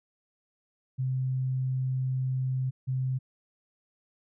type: tone pair in turn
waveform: sine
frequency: 130 / 130 Hz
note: C3 / C3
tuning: -11 / -11 cents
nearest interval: unison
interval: 0 cents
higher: neither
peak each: -26 dBFS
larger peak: neither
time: 0.98-2.71 / 2.87-3.19 s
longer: first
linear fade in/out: 20 ms
effects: none